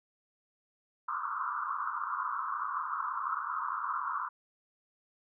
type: band-pass noise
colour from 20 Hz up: pink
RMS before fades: -35 dBFS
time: 1.08-4.29 s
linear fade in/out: 5 ms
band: 1000 to 1400 Hz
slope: 96 dB/octave
effects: none